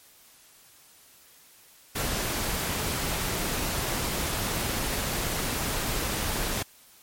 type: noise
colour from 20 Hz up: pink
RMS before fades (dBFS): -29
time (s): 1.95-6.63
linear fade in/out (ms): 10
effects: white hiss -55 dBFS RMS until 7.02 s + MP3 64 kbps